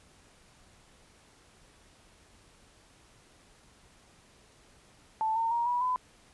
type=tone with pitch steps; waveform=sine; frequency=880 / 910 / 941 / 973 / 1006.2 Hz; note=A5 / A#5 / A#5 / B5 / B5; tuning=0 / -42 / +16 / -26 / +32 cents; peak=-26 dBFS; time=5.21-5.96 s; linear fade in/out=0 ms; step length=150 ms; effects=pink hiss -60 dBFS RMS until 6.33 s + resampled to 24000 Hz